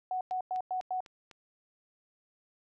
sine tone bursts, 741 Hz, F#5, 2 cents sharp, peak -30 dBFS, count 5, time 0.11-1.005 s, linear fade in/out 2 ms, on 99 ms, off 100 ms
click train, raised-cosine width 0.2 ms, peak -34 dBFS, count 5, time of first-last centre 0.31-1.313 s, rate 3.99 Hz
effects none

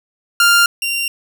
sawtooth tone pair in turn, 1396.9 / 2767 Hz, F6 / F7, 0 / -17 cents, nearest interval octave, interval 1183 cents, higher second, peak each -5 / -14 dBFS, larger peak first, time 0.4-0.66 / 0.82-1.08 s, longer neither, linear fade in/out 2 ms, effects none

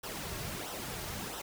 pink noise with flanger, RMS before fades -40 dBFS, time 0.03-1.42 s, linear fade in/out 10 ms, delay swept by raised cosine 0.43 to 4.03 ms, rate 1.5 Hz, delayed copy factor -0.65, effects none

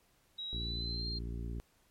sine tone with pitch glide, 3844 to 4192 Hz, B7 to C8, -48 to +2 cents, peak -38 dBFS, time 0.38-1.19 s, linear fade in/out 10 ms, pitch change +150 cents, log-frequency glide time 0.49-1.06 s
harmonic tone, 57.9 Hz, A#1, 11 cents flat, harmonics 1 / 2 / 3 / 4 / 5 / 6 / 7, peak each -38 / -44 / -48 / -50 / -52 / -54 / -55 dBFS, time 0.53-1.6 s, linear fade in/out 0 ms
effects pink hiss -70 dBFS RMS until 1.9 s + MP3 64 kbps

